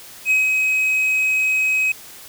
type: tone with ADSR envelope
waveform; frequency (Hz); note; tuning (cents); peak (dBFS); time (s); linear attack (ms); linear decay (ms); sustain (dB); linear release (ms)
triangle; 2538; D#7; +34; -11; 0.25-1.92; 57; 160; -3; 4
effects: white hiss -40 dBFS RMS until 2.28 s